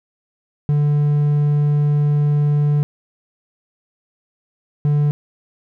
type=tone bursts at uneven times; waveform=triangle; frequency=146.83 Hz; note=D3; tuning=in tune; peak=-11 dBFS; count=2; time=0.69-2.83 / 4.85-5.11 s; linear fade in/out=0 ms; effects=none